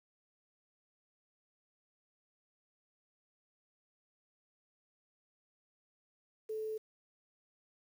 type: tone with quantisation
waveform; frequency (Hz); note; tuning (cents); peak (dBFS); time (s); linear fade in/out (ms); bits
sine; 435.5; A4; -18; -36; 6.49-6.78; 10; 10
effects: none